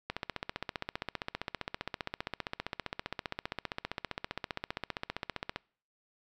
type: click train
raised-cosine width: 0.3 ms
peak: -18 dBFS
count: 84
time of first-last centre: 0.1-5.561 s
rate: 15.2 Hz
effects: noise-tail reverb RT60 0.5 s tail -26 dB re dry